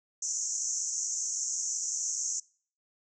white band-pass noise, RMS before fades -33 dBFS, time 0.22-2.4 s, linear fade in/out 5 ms, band 5800 to 7300 Hz, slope 96 dB/octave, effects noise-tail reverb RT60 0.5 s tail -25 dB re dry

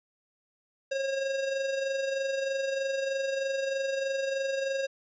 square tone with amplitude modulation, 542 Hz, C#5, 39 cents flat, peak -27 dBFS, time 0.91-4.87 s, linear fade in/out 10 ms, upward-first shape sine, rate 23.2 Hz, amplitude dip 45%, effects resampled to 16000 Hz

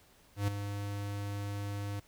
square tone with ADSR envelope, 101.4 Hz, G#2, 41 cents flat, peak -27 dBFS, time 0.36-2 s, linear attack 120 ms, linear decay 5 ms, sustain -9 dB, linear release 8 ms, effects pink hiss -63 dBFS RMS until 2.07 s

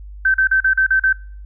sine tone bursts, 1546 Hz, G6, 24 cents flat, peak -11 dBFS, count 7, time 0.25-1.128 s, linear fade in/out 5 ms, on 92 ms, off 39 ms, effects noise-tail reverb RT60 0.5 s tail -24 dB re dry + added 50 Hz sine -32 dBFS peak until 1.45 s

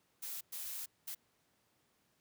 blue noise bursts at uneven times, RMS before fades -43 dBFS, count 3, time 0.22-0.41 / 0.52-0.86 / 1.07-1.15 s, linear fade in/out 10 ms, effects pink hiss -75 dBFS RMS until 2.2 s + high-pass 100 Hz 12 dB/octave

